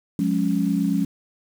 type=chord; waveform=sine; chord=Db major; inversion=first; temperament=equal with one note detuned; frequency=178.9 / 207.7 / 277.2 Hz; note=F3 / Ab3 / Db4; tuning=+42 / 0 / 0 cents; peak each=-23 dBFS; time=0.19-1.05 s; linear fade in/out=2 ms; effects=7-bit